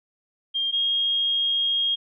sine tone pair in turn, 3206 / 3253 Hz, G7 / G#7, +38 / -37 cents, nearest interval unison, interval 25 cents, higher second, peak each -22 / -20 dBFS, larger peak second, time 0.54-0.72 / 0.72-1.96 s, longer second, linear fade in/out 20 ms, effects none

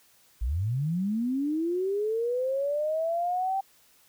sine linear sweep, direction up, 49.54 to 784 Hz, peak -25 dBFS, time 0.41-3.61 s, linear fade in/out 10 ms, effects white hiss -61 dBFS RMS until 4.08 s

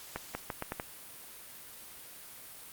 accelerating click train, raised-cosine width 0.5 ms, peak -19 dBFS, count 6, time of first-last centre 0.16-0.799 s, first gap 190 ms, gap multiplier 0.8, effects white hiss -49 dBFS RMS until 2.72 s + Opus 48 kbps

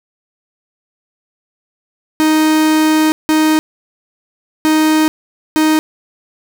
45% pulse tone bursts at uneven times, 311.6 Hz, D#4, 3 cents sharp, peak -9 dBFS, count 4, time 2.2-3.12 / 3.29-3.59 / 4.65-5.08 / 5.56-5.79 s, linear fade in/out 0 ms, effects none

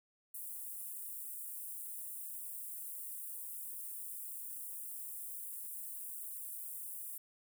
white high-pass noise, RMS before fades -45 dBFS, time 0.34-7.18 s, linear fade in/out 5 ms, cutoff 8600 Hz, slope 48 dB/octave, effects none

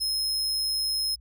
40% pulse tone, 5150 Hz, E8, 41 cents flat, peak -24 dBFS, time 0-1.16 s, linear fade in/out 20 ms, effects added 60 Hz sine -49 dBFS peak until 1.2 s

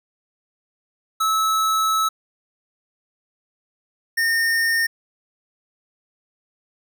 square tone pair in turn, 1300 / 1827.4 Hz, E6 / A#6, -24 / -35 cents, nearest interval tritone, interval 589 cents, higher second, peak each -18 dBFS, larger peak neither, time 1.2-2.09 / 4.17-4.87 s, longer first, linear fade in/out 10 ms, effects none

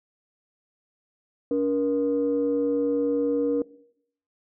sine tone pair together, 285.1 / 474.9 Hz, C#4 / A#4, +49 / +32 cents, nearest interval major sixth, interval 883 cents, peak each -23 dBFS, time 1.51-3.62 s, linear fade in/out 2 ms, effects noise-tail reverb RT60 0.7 s tail -20 dB re dry + tanh soft clip ceiling -15 dBFS

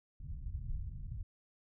pink low-pass noise, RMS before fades -41 dBFS, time 0.2-1.23 s, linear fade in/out 5 ms, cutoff 120 Hz, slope 24 dB/octave, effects none

